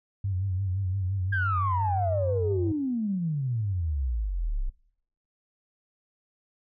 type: tone with vibrato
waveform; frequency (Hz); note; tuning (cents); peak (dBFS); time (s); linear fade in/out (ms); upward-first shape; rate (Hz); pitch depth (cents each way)
sine; 94.8; F#2; +43; -25; 0.24-2.72; 5; sine; 5.8; 82
type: exponential sweep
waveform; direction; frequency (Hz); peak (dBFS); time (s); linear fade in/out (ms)
sine; down; 1640 to 30.01; -25; 1.32-4.7; 10
effects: noise-tail reverb RT60 0.7 s tail -20 dB re dry + tanh soft clip ceiling -16 dBFS